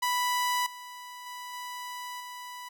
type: tone with level steps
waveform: sawtooth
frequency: 987.8 Hz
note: B5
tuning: in tune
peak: -22 / -38 / -35 / -33 / -36 dBFS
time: 0.02-2.69 s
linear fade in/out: 10 ms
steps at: 0.66 / 1.26 / 1.53 / 2.2 s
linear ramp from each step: 5 ms
effects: none